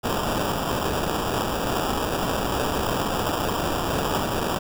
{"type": "noise with sample-and-hold", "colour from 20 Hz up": "blue", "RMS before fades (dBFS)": -25, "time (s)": [0.03, 4.59], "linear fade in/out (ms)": 20, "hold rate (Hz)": 2100, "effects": []}